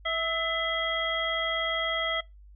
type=harmonic tone with a mistuned harmonic; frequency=653 Hz; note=E5; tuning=17 cents flat; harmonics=1 / 2 / 3 / 5; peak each=-32 / -33 / -31 / -32 dBFS; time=0.05-2.21 s; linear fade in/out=10 ms; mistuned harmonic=3; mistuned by=+43 cents; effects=noise-tail reverb RT60 0.2 s tail -22 dB re dry + added 50 Hz sine -48 dBFS peak until 2.55 s